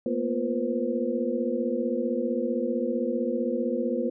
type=tone cluster; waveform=sine; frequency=228.2 / 243.7 / 348.1 / 482 / 522 Hz; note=A#3 / B3 / F4 / B4 / C5; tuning=-37 / -23 / -6 / -42 / -4 cents; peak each=-33 / -29 / -32 / -31 / -31 dBFS; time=0.06-4.1 s; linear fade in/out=2 ms; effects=none